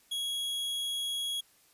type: tone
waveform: 45% pulse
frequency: 3322 Hz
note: G#7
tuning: in tune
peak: -31 dBFS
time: 0.11-1.41 s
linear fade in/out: 10 ms
effects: white hiss -64 dBFS RMS until 1.73 s + resampled to 32000 Hz